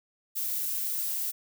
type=noise; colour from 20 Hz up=violet; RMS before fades=-31 dBFS; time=0.35-1.32 s; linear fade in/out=20 ms; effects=none